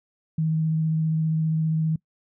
sine tone with vibrato, 158.8 Hz, D#3, 36 cents sharp, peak -20 dBFS, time 0.38-1.96 s, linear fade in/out 5 ms, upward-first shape sine, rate 15 Hz, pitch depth 13 cents each way, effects noise-tail reverb RT60 0.1 s tail -23 dB re dry

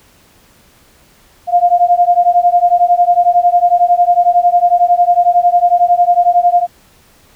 sine beating tone pair, 698.5 / 709.5 Hz, F5 / F5, 0 / +27 cents, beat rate 11 Hz, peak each -10 dBFS, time 1.47-6.67 s, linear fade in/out 50 ms, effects pink hiss -48 dBFS RMS until 7.35 s

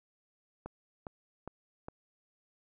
click train, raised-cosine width 1 ms, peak -27 dBFS, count 4, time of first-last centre 0.66-1.884 s, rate 2.45 Hz, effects none

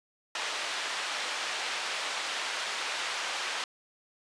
white band-pass noise, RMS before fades -34 dBFS, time 0.35-3.64 s, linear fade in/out 2 ms, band 630 to 3600 Hz, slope 12 dB/octave, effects resampled to 22050 Hz

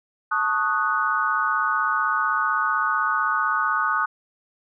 sine chord, D# half-diminished seventh, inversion second, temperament equal, 880 / 1108.7 / 1244.5 / 1480 Hz, A5 / C#6 / D#6 / F#6, 0 / 0 / 0 / 0 cents, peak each -29 / -27 / -23 / -24 dBFS, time 0.31-4.06 s, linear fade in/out 10 ms, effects none

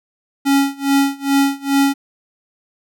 square tone with tremolo, 277.2 Hz, C#4, in tune, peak -11 dBFS, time 0.45-1.94 s, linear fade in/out 20 ms, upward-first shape sine, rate 2.4 Hz, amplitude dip 95%, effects none

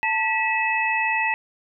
sine tone cluster, 887 / 1942 / 2595 Hz, A5 / B6 / E7, +14 / -30 / -28 cents, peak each -24 dBFS, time 0.03-1.34 s, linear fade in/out 0 ms, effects none

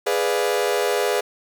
40% pulse chord, G# diminished seventh, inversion none, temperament equal, 415.3 / 493.9 / 587.3 / 698.5 Hz, G#4 / B4 / D5 / F5, 0 / 0 / 0 / 0 cents, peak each -22 / -23 / -26 / -27 dBFS, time 0.06-1.21 s, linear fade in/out 10 ms, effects none

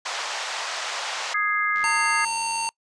pink band-pass noise, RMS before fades -30 dBFS, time 0.05-1.34 s, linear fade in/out 10 ms, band 690 to 6800 Hz, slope 24 dB/octave
sine chord, Ab major, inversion second, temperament equal, 1244.5 / 1661.2 / 2093 Hz, Eb6 / Ab6 / C7, 0 / 0 / 0 cents, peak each -25 dBFS, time 1.34-2.25 s, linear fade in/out 5 ms
click train, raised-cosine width 0.2 ms, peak -25 dBFS, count 80, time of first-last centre 1.76-2.671 s, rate 86.7 Hz
harmonic tone, 911 Hz, A#5, 40 cents flat, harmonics 1 / 3 / 5 / 7 / 9 / 10, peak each -26 / -31 / -33 / -34 / -36 / -36 dBFS, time 1.84-2.69 s, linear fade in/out 0 ms
effects noise-tail reverb RT60 0.1 s tail -26 dB re dry + resampled to 22050 Hz

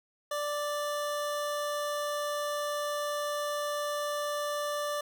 25% pulse tone, 587.3 Hz, D5, in tune, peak -27 dBFS, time 0.31-5.01 s, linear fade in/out 5 ms, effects none

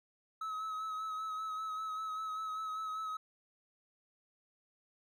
triangle tone with vibrato, 1286 Hz, E6, 43 cents flat, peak -35 dBFS, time 0.41-3.17 s, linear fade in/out 5 ms, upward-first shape sine, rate 5.1 Hz, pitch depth 28 cents each way, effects none

